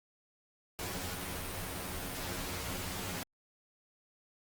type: noise with comb filter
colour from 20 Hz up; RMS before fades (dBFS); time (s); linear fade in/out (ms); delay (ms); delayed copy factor
pink; -39; 0.79-3.23; 0; 11; +0.9
effects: Opus 48 kbps